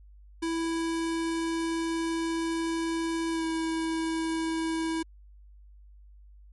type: tone with pitch glide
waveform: square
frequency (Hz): 329.6 to 324.9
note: E4 to E4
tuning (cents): 0 to -25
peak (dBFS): -28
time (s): 0.42-5.03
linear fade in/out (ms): 10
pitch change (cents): -25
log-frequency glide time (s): 3.31-3.44
effects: added 50 Hz sine -49 dBFS peak until 6.52 s + MP3 48 kbps